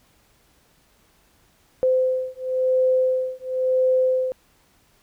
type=beating tone pair; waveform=sine; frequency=514 / 514.96 Hz; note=C5 / C5; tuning=-31 / -28 cents; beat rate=0.96 Hz; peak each=-21 dBFS; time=1.83-4.32 s; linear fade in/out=0 ms; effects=pink hiss -60 dBFS RMS until 5.02 s